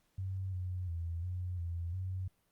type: tone with pitch steps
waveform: sine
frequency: 94.9 / 91.1 / 84.1 / 90.3 / 85.3 / 93.2 Hz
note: F#2 / F#2 / E2 / F#2 / F2 / F#2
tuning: +44 / -26 / +35 / -42 / -40 / +13 cents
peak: -35 dBFS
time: 0.18-2.28 s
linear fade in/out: 5 ms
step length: 350 ms
effects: pink hiss -75 dBFS RMS until 2.51 s + Opus 48 kbps